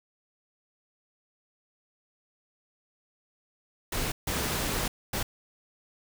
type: noise bursts at uneven times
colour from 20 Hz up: pink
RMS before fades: -30 dBFS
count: 3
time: 3.92-4.12 / 4.27-4.88 / 5.13-5.23 s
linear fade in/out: 5 ms
effects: none